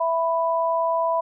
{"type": "tone pair together", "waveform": "sine", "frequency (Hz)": [661, 990.4], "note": ["E5", "B5"], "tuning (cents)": [5, 5], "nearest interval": "perfect fifth", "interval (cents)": 700, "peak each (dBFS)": -22, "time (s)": [0, 1.21], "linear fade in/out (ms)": 10, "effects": []}